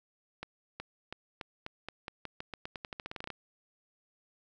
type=accelerating click train; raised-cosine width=0.3 ms; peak=-23 dBFS; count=22; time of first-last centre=0.43-3.303 s; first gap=370 ms; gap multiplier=0.88; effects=none